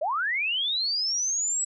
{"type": "linear sweep", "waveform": "sine", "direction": "up", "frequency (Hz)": [554.4, 7890], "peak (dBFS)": -24, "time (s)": [0.01, 1.65], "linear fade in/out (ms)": 10, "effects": []}